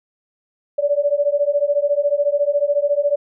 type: beating tone pair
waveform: sine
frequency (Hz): 570 / 584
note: C#5 / D5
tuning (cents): +48 / -10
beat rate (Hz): 14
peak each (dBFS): -18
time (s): 0.78-3.16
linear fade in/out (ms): 10
effects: none